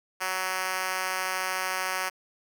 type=tone with high-pass filter; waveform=5% pulse; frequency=186.6 Hz; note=F#3; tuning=15 cents sharp; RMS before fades=-30 dBFS; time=0.2-2.1 s; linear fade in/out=20 ms; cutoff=670 Hz; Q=0.66; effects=none